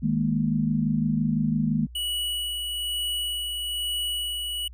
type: chord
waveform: sine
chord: D# suspended fourth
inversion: none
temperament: just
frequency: 155.56 / 207.4 / 233.3 Hz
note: D#3 / G#3 / A#3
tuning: 0 / -2 / +2 cents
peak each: -26 / -26 / -25 dBFS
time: 0.02-1.87 s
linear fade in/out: 20 ms
type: tone with tremolo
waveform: square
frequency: 2936 Hz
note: F#7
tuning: 14 cents flat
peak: -26 dBFS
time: 1.95-4.68 s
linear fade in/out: 5 ms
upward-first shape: sine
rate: 1.1 Hz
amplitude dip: 30%
effects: added 60 Hz sine -41 dBFS peak until 4.73 s